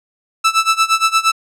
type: tone with tremolo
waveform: sawtooth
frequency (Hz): 1318.5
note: E6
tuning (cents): 0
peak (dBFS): -5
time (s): 0.44-1.32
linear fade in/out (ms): 10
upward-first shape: sine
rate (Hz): 8.6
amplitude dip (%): 90
effects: low-pass 9000 Hz 12 dB/octave